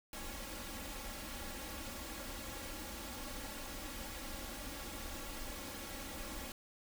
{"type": "noise with comb filter", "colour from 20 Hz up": "pink", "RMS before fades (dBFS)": -45, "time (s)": [0.13, 6.52], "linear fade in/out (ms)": 2, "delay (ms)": 3.6, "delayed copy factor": 0.8, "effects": []}